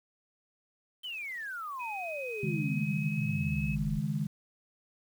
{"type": "exponential sweep", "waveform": "sine", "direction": "down", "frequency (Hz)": [3136, 38.89], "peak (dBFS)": -36, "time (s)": [1.03, 4], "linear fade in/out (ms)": 20}
{"type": "tone with pitch glide", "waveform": "sine", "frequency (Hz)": [2517, 2571], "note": ["D#7", "E7"], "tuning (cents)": [19, -44], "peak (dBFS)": -38, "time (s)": [1.79, 3.76], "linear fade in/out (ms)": 20, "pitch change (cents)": 37, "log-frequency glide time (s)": [2.4, 3.53]}
{"type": "chord", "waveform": "sine", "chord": "C# suspended second", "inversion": "none", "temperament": "just", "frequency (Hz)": [138.59, 155.92, 207.9], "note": ["C#3", "D#3", "G#3"], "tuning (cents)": [0, 4, 2], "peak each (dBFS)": [-35, -32, -34], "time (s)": [2.43, 4.27], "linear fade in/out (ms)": 5}
{"effects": ["9-bit"]}